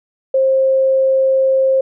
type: tone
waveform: sine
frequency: 531 Hz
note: C5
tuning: 25 cents sharp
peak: -10 dBFS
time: 0.34-1.81 s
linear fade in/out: 5 ms
effects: none